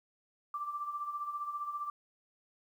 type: tone with tremolo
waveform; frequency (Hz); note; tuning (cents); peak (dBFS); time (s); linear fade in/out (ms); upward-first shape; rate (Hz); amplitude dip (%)
sine; 1174.7; D6; 0; -33; 0.54-1.9; 2; sine; 15; 60
effects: 11-bit